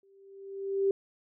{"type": "tone with exponential growth", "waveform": "sine", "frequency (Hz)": 392, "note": "G4", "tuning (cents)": 0, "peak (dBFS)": -21, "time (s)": [0.03, 0.91], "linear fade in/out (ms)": 2, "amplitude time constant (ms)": 190, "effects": []}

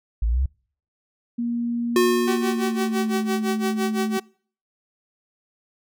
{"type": "linear sweep", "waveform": "sine", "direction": "up", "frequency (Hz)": [52.1, 69.3], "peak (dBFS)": -18, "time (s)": [0.22, 0.46], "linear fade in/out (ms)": 5}
{"type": "tone with pitch glide", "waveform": "sine", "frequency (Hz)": [236.6, 217], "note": ["A#3", "A3"], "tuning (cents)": [26, -24], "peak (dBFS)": -22, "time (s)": [1.38, 4.18], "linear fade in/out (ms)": 10, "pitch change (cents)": -150, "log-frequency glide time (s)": [2.28, 3.18]}
{"type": "tone with exponential decay", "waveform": "square", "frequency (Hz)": 360, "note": "F#4", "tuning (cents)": -47, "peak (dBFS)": -15, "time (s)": [1.96, 3.48], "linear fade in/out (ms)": 2, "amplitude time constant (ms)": 330}
{"type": "tone with tremolo", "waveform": "sawtooth", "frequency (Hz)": 380.9, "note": "G4", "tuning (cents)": -50, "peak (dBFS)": -18, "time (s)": [2.27, 4.2], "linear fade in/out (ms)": 10, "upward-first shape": "sine", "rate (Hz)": 5.9, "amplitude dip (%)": 90}
{"effects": ["noise-tail reverb RT60 0.5 s tail -26 dB re dry"]}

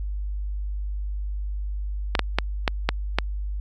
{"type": "clicks", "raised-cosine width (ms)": 0.3, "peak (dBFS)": -3, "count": 6, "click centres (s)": [2.152, 2.193, 2.386, 2.678, 2.89, 3.186], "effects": ["added 50 Hz sine -26 dBFS peak until 3.6 s"]}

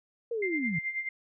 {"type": "linear sweep", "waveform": "sine", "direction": "down", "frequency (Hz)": [480.3, 146.83], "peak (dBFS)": -29, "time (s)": [0.31, 0.79], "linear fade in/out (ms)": 5}
{"type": "tone with tremolo", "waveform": "sine", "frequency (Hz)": 2096, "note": "C7", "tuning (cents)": 2, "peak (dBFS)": -28, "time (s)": [0.42, 1.09], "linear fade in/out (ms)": 5, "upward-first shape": "sine", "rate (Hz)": 9.3, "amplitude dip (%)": 70}
{"effects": []}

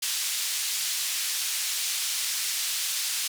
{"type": "band-pass noise", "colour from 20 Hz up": "pink", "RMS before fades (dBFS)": -29, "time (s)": [0.02, 3.28], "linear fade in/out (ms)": 10, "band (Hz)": [3500, 12000], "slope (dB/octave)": 12, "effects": []}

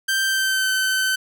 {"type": "tone with pitch glide", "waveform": "sawtooth", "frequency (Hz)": [1568, 1531.3], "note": ["G6", "G6"], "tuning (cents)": [0, -41], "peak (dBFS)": -15, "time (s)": [0.08, 1.16], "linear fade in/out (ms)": 10, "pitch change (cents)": -41, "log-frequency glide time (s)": [0.24, 0.7], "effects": []}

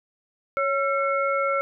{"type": "tone cluster", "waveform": "sine", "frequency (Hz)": [554, 1351, 2180], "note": ["C#5", "E6", "C#7"], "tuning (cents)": [-1, 42, -29], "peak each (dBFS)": [-24, -24, -30], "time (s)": [0.57, 1.61], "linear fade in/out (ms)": 0, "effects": []}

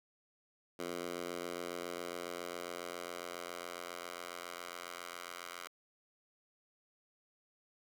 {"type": "tone with high-pass filter sweep", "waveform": "10% pulse", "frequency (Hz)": 87.31, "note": "F2", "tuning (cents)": 0, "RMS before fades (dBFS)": -44, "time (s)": [0.79, 5.68], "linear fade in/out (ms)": 5, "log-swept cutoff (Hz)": [330, 1100], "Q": 0.95, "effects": []}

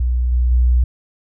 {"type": "tone with level steps", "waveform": "sine", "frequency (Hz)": 61.3, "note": "B1", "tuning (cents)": -12, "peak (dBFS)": [-14, -12, -10], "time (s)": [0, 0.84], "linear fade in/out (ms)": 5, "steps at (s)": [0.32, 0.51], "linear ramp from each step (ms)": 5, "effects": []}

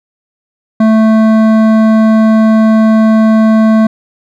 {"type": "tone with hard clipping", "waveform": "triangle", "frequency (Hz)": 220, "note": "A3", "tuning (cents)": 0, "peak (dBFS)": -6, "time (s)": [0.8, 3.87], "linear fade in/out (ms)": 5, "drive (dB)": 16, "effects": []}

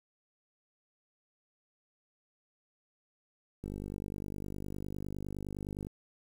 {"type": "click train", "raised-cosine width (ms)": 3, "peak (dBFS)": -27, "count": 112, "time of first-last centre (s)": [3.64, 5.869], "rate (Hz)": 49.8, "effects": ["9-bit"]}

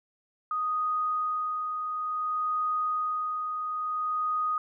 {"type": "tone with tremolo", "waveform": "sine", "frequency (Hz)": 1244, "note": "D#6", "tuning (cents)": -1, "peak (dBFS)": -25, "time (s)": [0.51, 4.58], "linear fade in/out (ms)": 2, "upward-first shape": "sine", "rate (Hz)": 0.57, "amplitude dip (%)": 40, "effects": []}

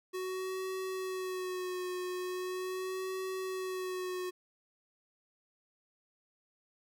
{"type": "tone with vibrato", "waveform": "square", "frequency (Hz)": 370, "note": "F#4", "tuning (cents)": 0, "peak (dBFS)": -36, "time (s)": [0.13, 4.31], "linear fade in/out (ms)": 20, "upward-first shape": "sine", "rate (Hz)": 0.4, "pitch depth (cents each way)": 32, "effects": []}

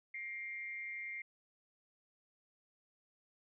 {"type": "tone with amplitude modulation", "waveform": "sine", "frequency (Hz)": 2115, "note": "C7", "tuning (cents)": 18, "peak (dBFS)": -38, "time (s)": [0.14, 1.22], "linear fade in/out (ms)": 5, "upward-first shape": "sine", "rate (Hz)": 211, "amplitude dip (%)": 65, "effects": []}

